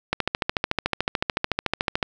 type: click train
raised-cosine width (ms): 0.3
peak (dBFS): -5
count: 27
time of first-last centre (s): 0.13-2.028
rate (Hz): 13.7
effects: none